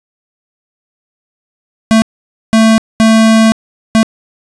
square tone bursts at uneven times, 222.3 Hz, A3, 18 cents sharp, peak -5 dBFS, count 4, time 1.91-2.02 / 2.53-2.78 / 3-3.52 / 3.95-4.03 s, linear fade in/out 0 ms, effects resampled to 22050 Hz + 7-bit

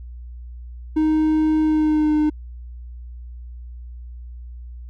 triangle tone with pitch glide, 311.1 to 303.6 Hz, D#4 to D#4, 0 to -42 cents, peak -13 dBFS, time 0.96-2.3 s, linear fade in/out 10 ms, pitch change -42 cents, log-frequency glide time 1.62-2.14 s, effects added 60 Hz sine -33 dBFS peak until 4.89 s

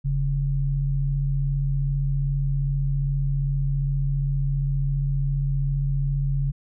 sine tone pair together, 41.2 / 138.59 Hz, E1 / C#3, 0 / 0 cents, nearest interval octave + major sixth, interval 2100 cents, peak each -25 / -22 dBFS, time 0.04-6.52 s, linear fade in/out 20 ms, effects none

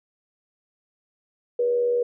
sine tone with frequency modulation, 482.7 Hz, B4, 40 cents flat, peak -19 dBFS, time 1.59-2.03 s, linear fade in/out 5 ms, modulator 84.2 Hz, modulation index 0.29, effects none

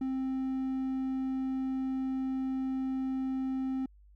triangle tone, 263.3 Hz, C4, 11 cents sharp, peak -28 dBFS, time 0.01-3.86 s, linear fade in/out 5 ms, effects added 50 Hz sine -55 dBFS peak until 4.15 s

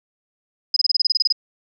sine tone bursts, 5020 Hz, D#8, 15 cents sharp, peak -13 dBFS, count 12, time 0.74-1.325 s, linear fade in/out 5 ms, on 24 ms, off 27 ms, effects none

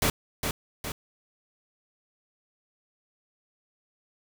pink noise with echo, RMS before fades -24 dBFS, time 0.02-0.1 s, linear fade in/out 2 ms, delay 410 ms, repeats 2, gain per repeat -5 dB, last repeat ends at 0.92 s, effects none

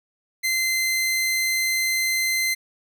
sawtooth tone, 2070 Hz, C7, 19 cents flat, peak -17 dBFS, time 0.43-2.55 s, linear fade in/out 20 ms, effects none

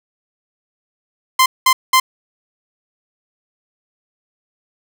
sawtooth tone bursts, 1040 Hz, C6, 11 cents flat, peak -5 dBFS, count 3, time 1.39-2 s, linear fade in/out 5 ms, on 70 ms, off 200 ms, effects none

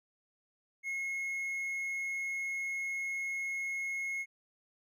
triangle tone, 2167 Hz, C#7, 40 cents flat, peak -32 dBFS, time 0.83-4.26 s, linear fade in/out 50 ms, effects none

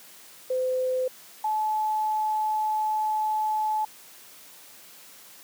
sine tone pair in turn, 512 / 861.1 Hz, C5 / A5, -38 / -38 cents, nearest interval major sixth, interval 900 cents, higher second, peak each -23 dBFS, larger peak neither, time 0.5-1.08 / 1.44-3.85 s, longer second, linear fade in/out 5 ms, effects white hiss -49 dBFS RMS until 5.43 s + high-pass 150 Hz 12 dB/octave

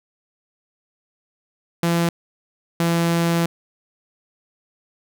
sawtooth tone pair in turn, 169.6 / 168.65 Hz, E3 / E3, +50 / +40 cents, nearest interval unison, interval 10 cents, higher first, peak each -13 dBFS, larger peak neither, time 1.83-2.09 / 2.8-3.46 s, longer second, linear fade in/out 2 ms, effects none

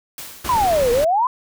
white noise with exponential decay, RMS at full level -31 dBFS, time 0.18-0.97 s, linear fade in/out 1 ms, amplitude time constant 170 ms
pink noise, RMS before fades -27 dBFS, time 0.44-1.05 s, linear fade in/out 10 ms
sine exponential two-way sweep, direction down then up, 1046.5 to 462.2 to 1046.5 Hz, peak -14 dBFS, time 0.49-1.27 s, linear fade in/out 2 ms, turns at 0.91 s
effects none

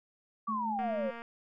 sine exponential sweep, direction down, 1171 to 516 Hz, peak -31 dBFS, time 0.47-1.11 s, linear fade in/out 10 ms
sine tone with tremolo, 217.4 Hz, A3, 21 cents flat, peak -35 dBFS, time 0.48-1.1 s, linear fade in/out 10 ms, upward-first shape sine, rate 5.8 Hz, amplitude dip 40%
click train, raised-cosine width 0.5 ms, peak -30 dBFS, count 101, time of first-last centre 0.79-1.219 s, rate 233 Hz
effects none

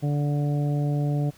harmonic tone, 145.6 Hz, D3, 15 cents flat, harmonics 1 / 2 / 3 / 4 / 5, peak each -22 / -31 / -37 / -37 / -39 dBFS, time 0.02-1.31 s, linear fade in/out 20 ms, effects pink hiss -54 dBFS RMS until 1.37 s

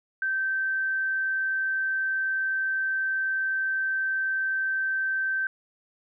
sine tone, 1553 Hz, G6, 17 cents flat, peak -24 dBFS, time 0.22-5.47 s, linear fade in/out 2 ms, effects none

